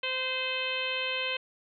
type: harmonic tone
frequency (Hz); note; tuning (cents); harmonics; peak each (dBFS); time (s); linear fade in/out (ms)
517; C5; -21; 1 / 2 / 3 / 4 / 5 / 6 / 7 / 8; -37 / -41 / -40 / -39 / -33 / -34 / -44 / -45; 0.03-1.37; 5
effects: none